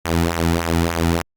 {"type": "tone with flanger", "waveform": "sawtooth", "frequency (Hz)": 83.8, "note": "E2", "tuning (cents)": 29, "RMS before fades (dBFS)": -19, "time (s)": [0.05, 1.22], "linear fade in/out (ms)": 0, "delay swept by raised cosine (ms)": [0.21, 1.91], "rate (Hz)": 3.4, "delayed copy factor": -0.75, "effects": ["Opus 48 kbps"]}